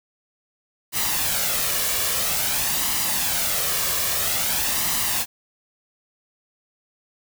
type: noise with flanger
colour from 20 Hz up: white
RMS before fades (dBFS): -23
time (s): 0.92-5.26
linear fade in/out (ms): 50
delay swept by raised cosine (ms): 1 to 1.77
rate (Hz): 0.5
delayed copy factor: +0.5
effects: none